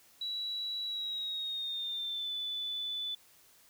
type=tone with pitch glide; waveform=sine; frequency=3916 to 3489 Hz; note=B7 to A7; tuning=-15 to -15 cents; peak=-34 dBFS; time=0.21-3.15 s; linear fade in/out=5 ms; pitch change=-200 cents; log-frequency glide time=0.85-2.36 s; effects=white hiss -62 dBFS RMS until 3.69 s